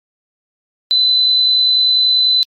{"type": "tone with amplitude modulation", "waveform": "sine", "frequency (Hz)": 4018, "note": "B7", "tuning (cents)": 29, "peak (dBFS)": -8, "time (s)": [0.91, 2.43], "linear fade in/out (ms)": 0, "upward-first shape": "sine", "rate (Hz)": 50.2, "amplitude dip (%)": 25, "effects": ["MP3 64 kbps"]}